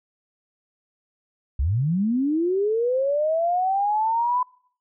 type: linear sweep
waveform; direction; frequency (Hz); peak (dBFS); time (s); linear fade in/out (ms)
sine; up; 58.27 to 1010; -19; 1.59-4.43; 5
effects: noise-tail reverb RT60 0.6 s tail -26 dB re dry